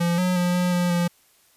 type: tone with pitch steps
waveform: square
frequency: 172 / 181.9 / 177.5 / 179.1 / 176.9 / 173.9 Hz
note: F3 / F#3 / F3 / F3 / F3 / F3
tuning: -26 / -29 / +28 / +44 / +23 / -7 cents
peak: -20 dBFS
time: 0-1.08 s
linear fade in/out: 10 ms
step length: 180 ms
effects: white hiss -59 dBFS RMS until 1.56 s + resampled to 32000 Hz